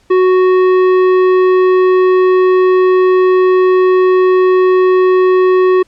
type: tone with tanh clipping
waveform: triangle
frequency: 370 Hz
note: F#4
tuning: in tune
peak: -8 dBFS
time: 0.1-5.83 s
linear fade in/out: 10 ms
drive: 16 dB
effects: pink hiss -53 dBFS RMS until 5.87 s + low-pass 8000 Hz 12 dB/octave